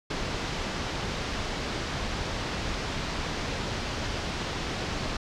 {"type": "low-pass noise", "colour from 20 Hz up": "pink", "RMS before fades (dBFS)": -32, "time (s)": [0.1, 5.17], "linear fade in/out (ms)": 5, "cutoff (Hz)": 5700, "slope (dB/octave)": 24, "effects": []}